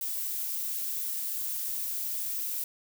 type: noise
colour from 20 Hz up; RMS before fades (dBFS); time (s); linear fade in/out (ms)
violet; -33; 0.01-2.64; 2
effects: none